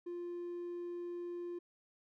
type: tone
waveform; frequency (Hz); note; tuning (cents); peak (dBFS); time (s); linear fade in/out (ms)
triangle; 349.2; F4; 0; -37; 0.06-1.59; 10
effects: tanh soft clip ceiling -34 dBFS